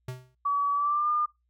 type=tone with exponential decay; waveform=square; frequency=127.3 Hz; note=C3; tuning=47 cents flat; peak=-32 dBFS; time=0.08-0.35 s; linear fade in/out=5 ms; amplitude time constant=58 ms
type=tone with pitch glide; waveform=sine; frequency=1140 to 1207.1 Hz; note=C#6 to D6; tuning=+48 to +47 cents; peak=-23 dBFS; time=0.45-1.26 s; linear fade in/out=10 ms; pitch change=+99 cents; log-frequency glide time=0.73-1.09 s
effects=noise-tail reverb RT60 0.2 s tail -22 dB re dry + added 60 Hz sine -70 dBFS peak until 1.49 s